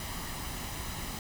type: noise with comb filter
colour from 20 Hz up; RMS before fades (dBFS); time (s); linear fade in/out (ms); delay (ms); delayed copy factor
pink; -38; 0-1.19; 2; 1; +0.5
effects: none